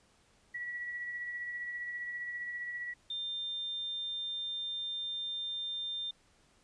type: tone with tremolo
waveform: sine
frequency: 1936 Hz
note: B6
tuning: 35 cents flat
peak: -35 dBFS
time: 0.54-2.94 s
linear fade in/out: 10 ms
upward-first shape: triangle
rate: 15 Hz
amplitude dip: 40%
type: tone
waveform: sine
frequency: 3600 Hz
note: A7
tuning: 39 cents sharp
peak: -35 dBFS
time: 3.1-6.11 s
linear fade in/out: 5 ms
effects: pink hiss -67 dBFS RMS until 6.63 s + resampled to 22050 Hz